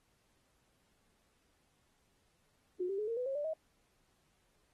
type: tone with pitch steps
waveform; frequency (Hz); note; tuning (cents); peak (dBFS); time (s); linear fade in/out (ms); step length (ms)
sine; 360.7 / 391.1 / 424 / 459.7 / 498.5 / 540.4 / 586 / 635.3; F#4 / G4 / G#4 / A#4 / B4 / C#5 / D5 / D#5; -44 / -4 / +36 / -24 / +16 / -44 / -4 / +36; -34; 2.8-3.536; 5; 92
effects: pink hiss -75 dBFS RMS until 4.73 s + AAC 32 kbps